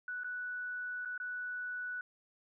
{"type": "tone with dropouts", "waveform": "sine", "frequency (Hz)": 1480, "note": "F#6", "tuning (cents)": 0, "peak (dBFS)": -37, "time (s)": [0.08, 2.01], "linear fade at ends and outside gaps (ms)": 2, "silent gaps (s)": [[0.235, 0.244], [1.05, 1.056], [1.178, 1.2]], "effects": []}